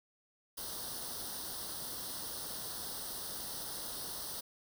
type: noise with comb filter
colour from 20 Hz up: white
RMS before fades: -42 dBFS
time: 0.57-4.41 s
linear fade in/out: 10 ms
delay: 0.21 ms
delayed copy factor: +0.85
effects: none